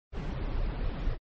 brown noise with flanger, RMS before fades -31 dBFS, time 0.12-1.18 s, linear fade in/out 50 ms, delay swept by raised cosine 1.6 to 7.2 ms, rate 4 Hz, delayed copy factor +0.85, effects low-pass 4000 Hz 12 dB/octave + MP3 32 kbps

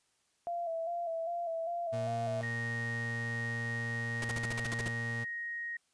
sine tone with vibrato, 674 Hz, E5, 38 cents sharp, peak -33 dBFS, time 0.47-2.41 s, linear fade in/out 0 ms, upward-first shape square, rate 2.5 Hz, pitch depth 41 cents each way
35% pulse tone, 116.54 Hz, A#2, in tune, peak -35 dBFS, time 1.92-5.25 s, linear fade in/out 20 ms
sine tone with pitch glide, 1864.7 to 1875.5 Hz, A#6 to A#6, 0 to +10 cents, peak -36 dBFS, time 2.43-5.77 s, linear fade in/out 5 ms, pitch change +10 cents, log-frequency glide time 2.79-5.45 s
pink noise bursts, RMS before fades -38 dBFS, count 10, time 4.22-4.881 s, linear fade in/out 0 ms, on 22 ms, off 49 ms
effects white hiss -74 dBFS RMS until 5.93 s + resampled to 22050 Hz

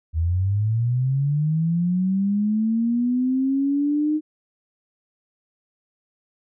sine linear sweep, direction up, 77.78 to 309.3 Hz, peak -18 dBFS, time 0.13-4.21 s, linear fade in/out 50 ms, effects none

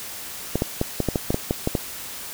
clicks, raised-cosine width 2 ms, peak -7 dBFS, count 11, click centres 0.556 / 0.621 / 0.814 / 1.003 / 1.087 / 1.158 / 1.305 / 1.344 / 1.509 / 1.674 / 1.752 s, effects white hiss -35 dBFS RMS until 2.33 s

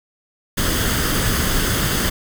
pink noise with comb filter, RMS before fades -19 dBFS, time 0.57-2.1 s, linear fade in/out 10 ms, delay 0.62 ms, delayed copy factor +0.5, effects none

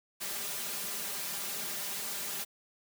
white noise with comb filter, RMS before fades -37 dBFS, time 0.2-2.45 s, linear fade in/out 20 ms, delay 5 ms, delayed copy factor +0.9, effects high-pass 100 Hz 12 dB/octave

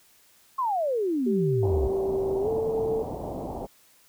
sine exponential sweep, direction down, 1100 to 61.1 Hz, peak -23 dBFS, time 0.58-1.88 s, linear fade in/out 10 ms
sine tone with pitch glide, 387.6 to 445.2 Hz, G4 to A4, -20 to +20 cents, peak -24 dBFS, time 1.26-3.03 s, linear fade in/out 10 ms, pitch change +240 cents, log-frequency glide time 2.41-2.49 s
white low-pass noise, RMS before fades -34 dBFS, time 1.62-3.67 s, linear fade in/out 20 ms, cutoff 840 Hz, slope 48 dB/octave
effects white hiss -59 dBFS RMS until 4.08 s

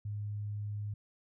sine tone, 103.83 Hz, G#2, in tune, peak -35 dBFS, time 0.05-0.94 s, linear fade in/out 5 ms, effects none

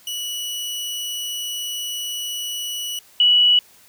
sawtooth / sine tone pair in turn, 2941 / 2941 Hz, F#7 / F#7, -11 / -11 cents, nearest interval unison, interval 0 cents, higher neither, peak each -22 / -11 dBFS, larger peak second, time 0.07-2.99 / 3.2-3.59 s, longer first, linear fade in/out 2 ms, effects white hiss -51 dBFS RMS until 3.88 s

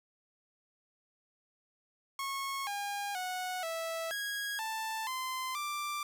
sawtooth tone with pitch steps, 1094 / 810 / 735 / 656 / 1648 / 884 / 1034 / 1179 Hz, C#6 / G#5 / F#5 / E5 / G#6 / A5 / C6 / D6, -23 / -43 / -12 / -9 / -14 / +8 / -21 / +6 cents, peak -31 dBFS, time 2.19-6.03 s, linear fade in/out 2 ms, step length 480 ms, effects none

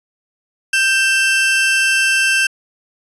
40% pulse tone pair together, 1568 / 2675 Hz, G6 / E7, 0 / +25 cents, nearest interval major sixth, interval 925 cents, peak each -14 dBFS, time 0.73-2.47 s, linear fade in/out 5 ms, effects resampled to 24000 Hz

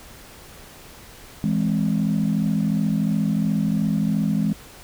sine chord, E augmented, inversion none, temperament equal, 164.81 / 207.7 / 261.6 Hz, E3 / G#3 / B#3, 0 / 0 / 0 cents, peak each -22 / -20 / -26 dBFS, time 1.44-4.53 s, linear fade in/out 0 ms, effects tanh soft clip ceiling -12 dBFS + pink hiss -44 dBFS RMS until 4.83 s

